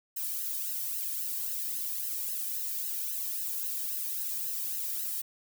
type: noise with flanger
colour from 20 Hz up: violet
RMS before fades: -34 dBFS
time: 0.16-5.22 s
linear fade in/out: 10 ms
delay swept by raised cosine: 0.85 to 1.48 ms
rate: 3.7 Hz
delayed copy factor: -0.95
effects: none